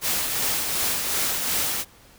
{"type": "noise with tremolo", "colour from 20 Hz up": "white", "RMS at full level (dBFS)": -23, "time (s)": [0.01, 1.85], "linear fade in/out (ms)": 50, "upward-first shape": "triangle", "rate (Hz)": 2.7, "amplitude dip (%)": 40, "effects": ["pink hiss -52 dBFS RMS until 2.18 s"]}